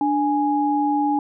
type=tone pair together; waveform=sine; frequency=293.7 / 830.7 Hz; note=D4 / G#5; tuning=0 / 0 cents; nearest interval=octave + tritone; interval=1800 cents; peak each=-20 dBFS; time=0.01-1.19 s; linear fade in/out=2 ms; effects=none